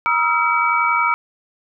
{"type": "tone cluster", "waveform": "sine", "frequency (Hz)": [952, 1268, 1359, 2285], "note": ["A#5", "D#6", "F6", "D7"], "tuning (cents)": [36, 32, -48, -48], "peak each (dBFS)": -20, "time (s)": [0.06, 1.14], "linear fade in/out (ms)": 0, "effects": []}